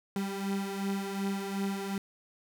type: beating tone pair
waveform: 35% pulse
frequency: 196 / 198.7 Hz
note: G3 / G3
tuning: 0 / +24 cents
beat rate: 2.7 Hz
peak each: -31 / -35 dBFS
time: 0.16-1.98 s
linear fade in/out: 2 ms
effects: 11-bit